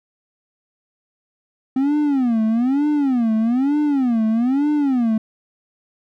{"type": "tone with vibrato", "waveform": "triangle", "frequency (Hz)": 256, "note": "C4", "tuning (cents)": -38, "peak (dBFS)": -13, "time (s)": [1.76, 5.18], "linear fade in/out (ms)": 5, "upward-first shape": "sine", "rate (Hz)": 1.1, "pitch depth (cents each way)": 270, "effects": []}